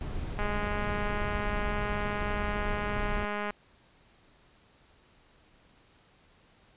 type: noise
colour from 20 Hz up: brown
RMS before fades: -34 dBFS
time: 0.01-3.25 s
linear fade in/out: 0 ms
type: click train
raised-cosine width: 0.5 ms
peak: -19 dBFS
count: 646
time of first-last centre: 0.39-3.506 s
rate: 207 Hz
effects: pink hiss -62 dBFS RMS until 6.76 s + resampled to 8000 Hz